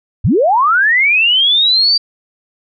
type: linear sweep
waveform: sine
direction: up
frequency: 61.9 to 4699 Hz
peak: -8 dBFS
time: 0.24-1.98 s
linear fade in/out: 10 ms
effects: none